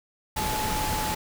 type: tone in noise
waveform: sine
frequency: 860 Hz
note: A5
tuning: 40 cents flat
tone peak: -29 dBFS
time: 0.36-1.15 s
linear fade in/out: 10 ms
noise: pink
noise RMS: -29 dBFS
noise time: 0.36-1.15 s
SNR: -3 dB
effects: none